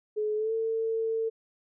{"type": "tone with pitch glide", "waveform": "sine", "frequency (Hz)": [425.7, 448.9], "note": ["G#4", "A4"], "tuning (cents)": [43, 35], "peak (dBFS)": -26, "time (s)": [0.16, 1.3], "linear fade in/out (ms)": 20, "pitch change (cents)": 92, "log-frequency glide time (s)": [0.36, 0.53], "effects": []}